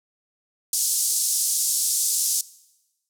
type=band-pass noise; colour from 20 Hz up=white; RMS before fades=-23 dBFS; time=0.73-2.41 s; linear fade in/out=2 ms; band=5300 to 11000 Hz; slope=24 dB/octave; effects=noise-tail reverb RT60 1.0 s tail -20 dB re dry